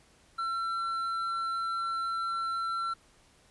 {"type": "tone with hard clipping", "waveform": "triangle", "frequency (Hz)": 1351, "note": "E6", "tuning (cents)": 42, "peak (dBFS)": -31, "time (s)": [0.38, 2.94], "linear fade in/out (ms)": 10, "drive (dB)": 8, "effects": ["pink hiss -62 dBFS RMS until 3.5 s", "resampled to 24000 Hz"]}